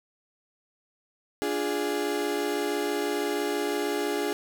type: chord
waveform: 35% pulse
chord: D diminished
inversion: none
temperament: equal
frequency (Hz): 293.7 / 349.2 / 415.3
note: D4 / F4 / Ab4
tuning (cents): 0 / 0 / 0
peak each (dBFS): -30 / -31 / -27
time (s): 1.42-4.33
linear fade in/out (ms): 0
effects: none